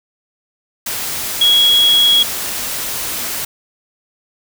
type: tone in noise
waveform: sine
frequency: 3322 Hz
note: G#7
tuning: in tune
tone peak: -8 dBFS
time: 1.41-2.23 s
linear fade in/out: 5 ms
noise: white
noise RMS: -22 dBFS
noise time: 0.86-3.45 s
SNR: +11 dB
effects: none